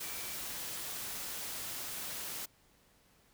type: tone in noise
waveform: sine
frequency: 2322 Hz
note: D7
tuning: 20 cents flat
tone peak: -52 dBFS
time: 0.03-0.35 s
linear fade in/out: 10 ms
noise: white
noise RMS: -41 dBFS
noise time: 0-2.46 s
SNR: -14 dB
effects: pink hiss -67 dBFS RMS until 3.33 s